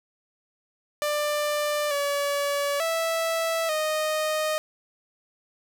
sawtooth tone with pitch steps, 593 / 570 / 657 / 619 Hz, D5 / C#5 / E5 / D#5, +17 / +48 / -6 / -9 cents, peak -20 dBFS, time 1.02-4.58 s, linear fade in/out 0 ms, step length 890 ms, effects none

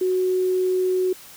sine tone, 369.6 Hz, F#4, 2 cents flat, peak -18 dBFS, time 0.01-1.13 s, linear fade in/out 5 ms, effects white hiss -44 dBFS RMS until 1.36 s

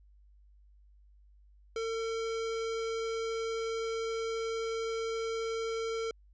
square tone, 451.9 Hz, A4, 46 cents sharp, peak -33 dBFS, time 1.76-6.11 s, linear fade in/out 2 ms, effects added 50 Hz sine -57 dBFS peak until 6.33 s + resampled to 16000 Hz

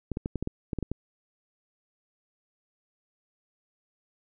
clicks, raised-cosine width 3 ms, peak -17 dBFS, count 10, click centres 0.117 / 0.171 / 0.259 / 0.357 / 0.426 / 0.474 / 0.732 / 0.787 / 0.827 / 0.916 s, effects none

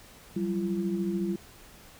sine tone cluster, 180.3 / 194.1 / 340.7 Hz, F#3 / G3 / F4, -45 / -17 / -43 cents, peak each -37 / -29 / -31 dBFS, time 0.36-1.36 s, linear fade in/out 5 ms, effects pink hiss -52 dBFS RMS until 1.99 s

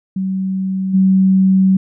sine tone with level steps, 190 Hz, F#3, 46 cents sharp, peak -16 / -8 dBFS, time 0.16-1.77 s, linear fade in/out 5 ms, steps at 0.93 s, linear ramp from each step 20 ms, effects none

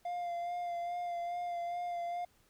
triangle tone with vibrato, 698.5 Hz, F5, in tune, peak -33 dBFS, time 0.05-2.25 s, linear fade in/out 5 ms, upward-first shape sine, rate 2.4 Hz, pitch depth 22 cents each way, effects pink hiss -69 dBFS RMS until 2.49 s

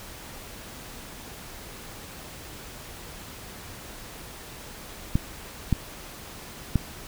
clicks, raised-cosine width 5 ms, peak -8 dBFS, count 3, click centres 5.155 / 5.727 / 6.757 s, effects pink hiss -42 dBFS RMS until 7.07 s

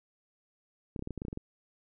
clicks, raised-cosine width 3 ms, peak -24 dBFS, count 11, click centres 0.962 / 0.993 / 1.024 / 1.074 / 1.107 / 1.177 / 1.219 / 1.251 / 1.283 / 1.329 / 1.374 s, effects none

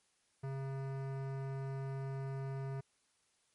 sine tone with hard clipping, 135.4 Hz, C#3, 40 cents flat, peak -40 dBFS, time 0.43-2.81 s, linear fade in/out 10 ms, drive 18 dB, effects white hiss -75 dBFS RMS until 3.54 s + MP3 48 kbps

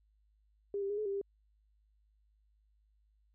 sine tone with pitch steps, 402.5 / 394.6 / 410.6 / 427.1 / 395.3 / 398 Hz, G4 / G4 / G#4 / G#4 / G4 / G4, +46 / +11 / -20 / +48 / +15 / +26 cents, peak -33 dBFS, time 0.74-1.214 s, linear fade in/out 2 ms, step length 79 ms, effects added 52 Hz sine -68 dBFS peak until 3.34 s

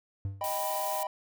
triangle tone with exponential decay, 98 Hz, G2, in tune, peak -26 dBFS, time 0.25-0.54 s, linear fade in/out 0 ms, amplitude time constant 63 ms
triangle chord, Eb augmented, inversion none, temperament equal, 622.3 / 784 / 987.8 Hz, Eb5 / G5 / B5, 0 / 0 / 0 cents, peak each -33 dBFS, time 0.41-1.07 s, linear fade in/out 2 ms
blue noise, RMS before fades -37 dBFS, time 0.44-1.03 s, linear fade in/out 0 ms
effects none

